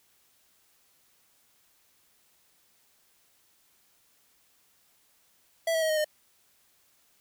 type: tone with pitch steps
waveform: square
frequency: 659.3 / 646.5 / 633.9 / 621.6 / 609.5 Hz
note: E5 / E5 / D#5 / D#5 / D#5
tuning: 0 / -34 / +32 / -2 / -36 cents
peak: -25 dBFS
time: 5.67-6.045 s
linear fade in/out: 5 ms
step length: 75 ms
effects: white hiss -66 dBFS RMS until 7.2 s